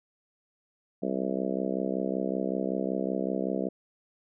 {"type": "harmonic tone", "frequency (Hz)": 65.3, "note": "C2", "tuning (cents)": -3, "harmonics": [3, 4, 5, 6, 7, 8, 9, 10], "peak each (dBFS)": [-33, -34, -35, -36, -36, -37, -38, -38], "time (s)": [1.02, 3.69], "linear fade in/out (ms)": 10, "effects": []}